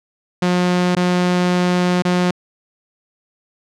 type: tone with dropouts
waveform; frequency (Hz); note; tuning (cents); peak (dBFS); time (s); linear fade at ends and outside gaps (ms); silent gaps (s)
sawtooth; 179.1; F3; +44; -10; 0.42-2.31; 5; 0.952-0.966 / 2.022-2.05
effects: low-pass 6000 Hz 12 dB/octave